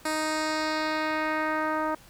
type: tone with low-pass filter sweep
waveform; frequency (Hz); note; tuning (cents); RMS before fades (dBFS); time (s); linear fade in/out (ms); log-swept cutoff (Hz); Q
10% pulse; 311.1; D#4; 0; -28; 0.05-1.95; 5; 11000 to 1100; 1.3
effects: pink hiss -53 dBFS RMS until 2.09 s